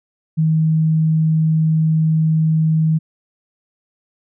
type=tone; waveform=sine; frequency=158.6 Hz; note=D#3; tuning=33 cents sharp; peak=-12 dBFS; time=0.37-2.99 s; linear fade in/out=20 ms; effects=none